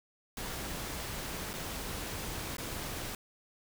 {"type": "noise with dropouts", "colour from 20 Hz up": "pink", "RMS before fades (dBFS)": -39, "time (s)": [0.37, 3.15], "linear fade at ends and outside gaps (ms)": 2, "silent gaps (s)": [[1.533, 1.537], [2.568, 2.582]], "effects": []}